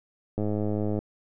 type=click train; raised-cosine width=2 ms; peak=-16 dBFS; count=65; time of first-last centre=0.38-0.99 s; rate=105 Hz; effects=none